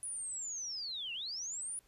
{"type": "linear two-way sweep", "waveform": "sine", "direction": "down then up", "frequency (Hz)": [9956, 2669, 9956], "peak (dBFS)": -38, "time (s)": [0.03, 1.79], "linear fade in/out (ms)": 0, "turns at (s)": 1.13, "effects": ["pink hiss -69 dBFS RMS until 1.87 s", "resampled to 32000 Hz"]}